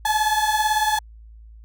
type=beating tone pair; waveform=35% pulse; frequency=850 / 868 Hz; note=G#5 / A5; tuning=+40 / -24 cents; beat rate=18 Hz; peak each=-19 / -20 dBFS; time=0.05-0.99 s; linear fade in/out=5 ms; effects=added 55 Hz sine -41 dBFS peak until 1.64 s